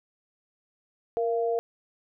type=tone pair together; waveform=sine; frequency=466.2 / 685.1 Hz; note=A#4 / F5; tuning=0 / -33 cents; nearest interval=perfect fifth; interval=667 cents; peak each=-25 / -29 dBFS; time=1.17-1.59 s; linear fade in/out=0 ms; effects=none